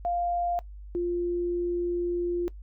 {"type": "tone pair in turn", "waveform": "sine", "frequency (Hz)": [698.5, 349.2], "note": ["F5", "F4"], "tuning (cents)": [0, 0], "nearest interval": "octave", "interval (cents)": 1200, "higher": "first", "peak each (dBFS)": -25, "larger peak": "neither", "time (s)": [[0.05, 0.59], [0.95, 2.48]], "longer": "second", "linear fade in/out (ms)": 0, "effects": ["noise-tail reverb RT60 0.1 s tail -20 dB re dry", "added 50 Hz sine -40 dBFS peak until 2.62 s"]}